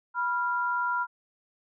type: tone pair together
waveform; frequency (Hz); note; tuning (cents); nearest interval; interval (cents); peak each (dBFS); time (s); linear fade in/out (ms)
sine; 980 / 1389.2; B5 / F6; -14 / -10; tritone; 604; -28; 0.14-1.07; 50
effects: none